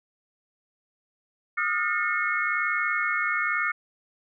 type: tone cluster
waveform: sine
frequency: 1222 / 1283 / 1426 / 1804 / 2179 Hz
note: D#6 / E6 / F6 / A6 / C#7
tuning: -32 / -47 / +36 / +43 / -30 cents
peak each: -31 / -35 / -28 / -30 / -28 dBFS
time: 1.57-3.72 s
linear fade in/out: 10 ms
effects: none